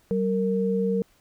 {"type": "tone pair together", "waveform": "sine", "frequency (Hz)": [191.5, 461.2], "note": ["G3", "A#4"], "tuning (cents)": [-40, -19], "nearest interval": "octave + minor third", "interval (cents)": 1521, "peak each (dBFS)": -24, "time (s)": [0.11, 1.02], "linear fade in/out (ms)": 0, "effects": ["pink hiss -62 dBFS RMS until 1.2 s"]}